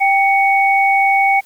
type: tone pair together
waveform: sine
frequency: 786 / 2229 Hz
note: G5 / C#7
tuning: +4 / +9 cents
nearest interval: octave + tritone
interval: 1805 cents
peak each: -12 / -14 dBFS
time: 0-1.41 s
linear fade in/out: 20 ms
effects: white hiss -48 dBFS RMS until 1.45 s